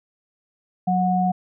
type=tone pair together; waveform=sine; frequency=183.7 / 732 Hz; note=F#3 / F#5; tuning=-12 / -19 cents; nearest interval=2 octaves; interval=2393 cents; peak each=-20 dBFS; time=0.87-1.32 s; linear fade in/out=10 ms; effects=none